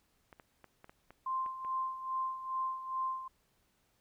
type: clicks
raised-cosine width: 0.5 ms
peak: -37 dBFS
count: 8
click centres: 0.328 / 0.398 / 0.643 / 0.844 / 0.895 / 1.106 / 1.462 / 1.648 s
type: tone with tremolo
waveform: sine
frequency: 1046.5 Hz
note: C6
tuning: in tune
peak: -31 dBFS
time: 1.26-3.28 s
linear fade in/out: 5 ms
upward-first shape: sine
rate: 2.4 Hz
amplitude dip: 70%
effects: pink hiss -74 dBFS RMS until 4 s